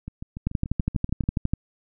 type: two click trains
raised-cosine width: 5 ms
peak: -10 / -21 dBFS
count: 14 / 9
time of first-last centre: 0.47-1.536 / 0.08-1.238 s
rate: 12.2 / 6.91 Hz
effects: none